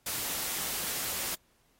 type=noise; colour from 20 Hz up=white; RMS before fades=-34 dBFS; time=0.06-1.35 s; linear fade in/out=5 ms; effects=pink hiss -69 dBFS RMS until 1.79 s + AAC 48 kbps